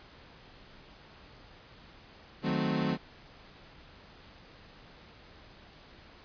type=chord; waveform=35% pulse; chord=D# diminished seventh; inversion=none; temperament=equal; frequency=155.56 / 185 / 220 / 261.6 Hz; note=D#3 / F#3 / A3 / C4; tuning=0 / 0 / 0 / 0 cents; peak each=-32 dBFS; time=2.42-2.98 s; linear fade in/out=50 ms; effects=pink hiss -54 dBFS RMS until 6.24 s + resampled to 11025 Hz